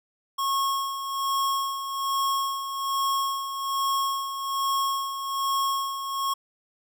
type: tone with tremolo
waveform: square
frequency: 1092 Hz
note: C#6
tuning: 26 cents flat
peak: -23 dBFS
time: 0.38-6.34 s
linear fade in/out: 10 ms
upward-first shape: sine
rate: 1.2 Hz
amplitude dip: 60%
effects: none